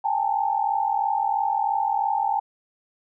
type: tone cluster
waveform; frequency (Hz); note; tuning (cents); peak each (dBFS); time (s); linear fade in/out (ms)
sine; 792 / 835 / 898; G5 / G#5 / A5; +18 / +9 / +35; -25; 0.04-2.4; 10
effects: none